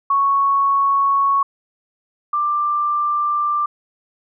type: tone pair in turn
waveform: sine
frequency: 1108.7 / 1183.1 Hz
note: C#6 / D6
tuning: 0 / +12 cents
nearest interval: minor second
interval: 112 cents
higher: second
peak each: -13 / -16 dBFS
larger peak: first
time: 0.1-1.43 / 2.33-3.66 s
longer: neither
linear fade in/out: 5 ms
effects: none